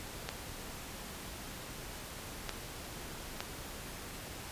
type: clicks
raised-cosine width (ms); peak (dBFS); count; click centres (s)
0.2; -18; 3; 0.29 / 2.493 / 3.405
effects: pink hiss -45 dBFS RMS until 4.51 s + resampled to 32000 Hz